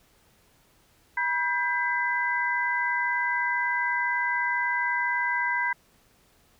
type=tone cluster; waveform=sine; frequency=969 / 1586 / 2012 Hz; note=B5 / G6 / B6; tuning=-33 / +20 / +32 cents; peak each=-28 dBFS; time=1.17-5.73 s; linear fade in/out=5 ms; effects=pink hiss -62 dBFS RMS until 6.59 s